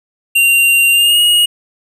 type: tone with pitch glide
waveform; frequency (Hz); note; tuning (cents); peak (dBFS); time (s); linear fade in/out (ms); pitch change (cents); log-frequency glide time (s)
square; 2771 to 2879; F7 to F#7; -14 to -48; -8; 0.35-1.46; 10; +66; 0.91-1.2
effects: none